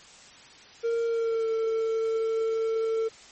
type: tone with pitch glide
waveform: triangle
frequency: 462.8 to 448.1 Hz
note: A#4 to A4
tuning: -13 to +32 cents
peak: -22 dBFS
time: 0.83-3.09 s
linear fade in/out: 20 ms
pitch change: -55 cents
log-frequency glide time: 1.05-1.51 s
effects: white hiss -50 dBFS RMS until 3.31 s + MP3 32 kbps

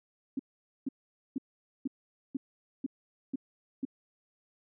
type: tone bursts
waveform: sine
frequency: 267.9 Hz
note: C4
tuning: 41 cents sharp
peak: -29 dBFS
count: 8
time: 0.37-3.852 s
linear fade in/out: 5 ms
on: 24 ms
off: 470 ms
effects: none

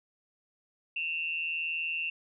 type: tone with amplitude modulation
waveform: sine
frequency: 2700 Hz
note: E7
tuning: 41 cents sharp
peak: -27 dBFS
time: 0.96-2.1 s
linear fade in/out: 5 ms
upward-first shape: sine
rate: 161 Hz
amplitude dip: 70%
effects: none

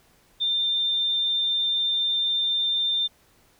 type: tone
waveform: sine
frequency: 3594 Hz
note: A7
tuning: 36 cents sharp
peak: -21 dBFS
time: 0.4-3.08 s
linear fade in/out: 20 ms
effects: pink hiss -60 dBFS RMS until 3.59 s

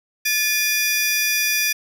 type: tone cluster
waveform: 30% pulse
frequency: 1738 / 2432 / 5800 Hz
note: A6 / D#7 / F#8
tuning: -22 / -40 / -35 cents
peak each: -23 / -18 / -19 dBFS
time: 0.25-1.73 s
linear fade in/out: 10 ms
effects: none

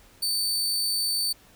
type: tone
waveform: sawtooth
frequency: 4549 Hz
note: C#8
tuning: 44 cents sharp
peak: -21 dBFS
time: 0.22-1.33 s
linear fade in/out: 10 ms
effects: pink hiss -55 dBFS RMS until 1.55 s

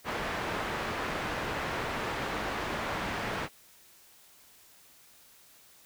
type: low-pass noise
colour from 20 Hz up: white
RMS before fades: -34 dBFS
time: 0.04-3.49 s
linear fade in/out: 50 ms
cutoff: 1600 Hz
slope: 12 dB/octave
effects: white hiss -58 dBFS RMS until 5.85 s

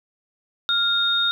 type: tone pair together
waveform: sine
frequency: 1398 / 3700 Hz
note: F6 / A#7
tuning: +1 / -14 cents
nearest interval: octave + perfect fourth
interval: 1685 cents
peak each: -23 / -19 dBFS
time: 0.69-1.31 s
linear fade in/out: 0 ms
effects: 9-bit

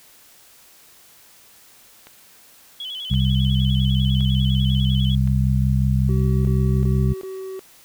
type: click train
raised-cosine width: 0.3 ms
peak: -26 dBFS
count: 4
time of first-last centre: 2.07-5.275 s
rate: 0.936 Hz
type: tone with vibrato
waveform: sine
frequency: 3192 Hz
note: G7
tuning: 31 cents sharp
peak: -28 dBFS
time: 2.8-5.15 s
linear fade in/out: 2 ms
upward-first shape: square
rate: 10 Hz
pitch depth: 80 cents each way
type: harmonic tone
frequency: 65.41 Hz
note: C2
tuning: in tune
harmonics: 1 / 2 / 3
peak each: -20 / -18 / -23 dBFS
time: 3.1-7.14 s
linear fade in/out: 20 ms
type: tone bursts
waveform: triangle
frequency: 380 Hz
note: F#4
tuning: 46 cents sharp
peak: -27 dBFS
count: 4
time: 6.09-7.593 s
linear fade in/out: 0 ms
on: 360 ms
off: 21 ms
effects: white hiss -50 dBFS RMS until 7.84 s

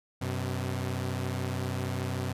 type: tone pair together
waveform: sawtooth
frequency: 94.24 / 127.4 Hz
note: F#2 / C3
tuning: +32 / -46 cents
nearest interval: perfect fourth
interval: 522 cents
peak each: -29 / -29 dBFS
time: 0.21-2.33 s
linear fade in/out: 10 ms
effects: resampled to 32000 Hz

